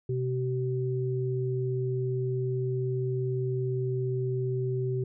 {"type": "tone pair together", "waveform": "sine", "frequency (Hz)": [127.48, 382], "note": ["C3", "G4"], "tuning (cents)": [-45, -45], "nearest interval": "octave + perfect fifth", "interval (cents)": 1900, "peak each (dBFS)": [-28, -31], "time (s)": [0.09, 5.04], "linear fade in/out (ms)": 5, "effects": []}